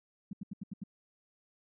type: tone bursts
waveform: sine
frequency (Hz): 195.6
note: G3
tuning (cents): -4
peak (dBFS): -36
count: 6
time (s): 0.31-0.837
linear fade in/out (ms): 5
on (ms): 22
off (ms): 79
effects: none